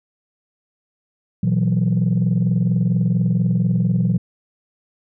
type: chord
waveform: sine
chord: B suspended fourth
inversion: none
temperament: equal with one note detuned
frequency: 120.58 / 164.81 / 185 Hz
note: B2 / E3 / F#3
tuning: -41 / 0 / 0 cents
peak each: -18 dBFS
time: 1.43-4.18 s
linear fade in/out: 5 ms
effects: tanh soft clip ceiling -10 dBFS